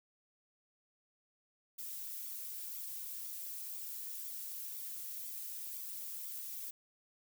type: noise with flanger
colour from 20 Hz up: violet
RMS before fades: -44 dBFS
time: 1.78-6.71 s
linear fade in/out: 10 ms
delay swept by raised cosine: 0.85 to 3.45 ms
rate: 2 Hz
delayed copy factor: +0.55
effects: none